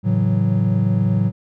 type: chord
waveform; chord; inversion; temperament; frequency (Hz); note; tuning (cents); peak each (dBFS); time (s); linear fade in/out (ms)
triangle; F# minor seventh; first; equal; 110 / 138.59 / 164.81 / 185; A2 / C#3 / E3 / F#3; 0 / 0 / 0 / 0; -16 / -22 / -22 / -17; 0.03-1.32; 50
effects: none